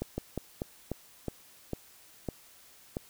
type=slowing click train; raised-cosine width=2 ms; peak=-19 dBFS; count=9; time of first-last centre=0.02-2.969 s; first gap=160 ms; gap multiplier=1.23; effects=white hiss -57 dBFS RMS until 3.09 s